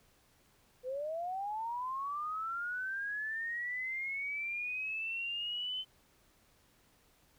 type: linear sweep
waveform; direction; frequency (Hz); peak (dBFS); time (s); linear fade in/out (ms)
sine; up; 490.6 to 3069; -35; 0.83-5.85; 50
effects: pink hiss -68 dBFS RMS until 7.38 s